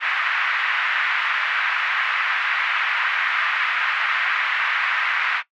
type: band-pass noise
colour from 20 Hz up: pink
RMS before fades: -22 dBFS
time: 0-5.43 s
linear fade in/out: 50 ms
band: 1300 to 2400 Hz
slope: 24 dB/octave
effects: noise-tail reverb RT60 0.1 s tail -17 dB re dry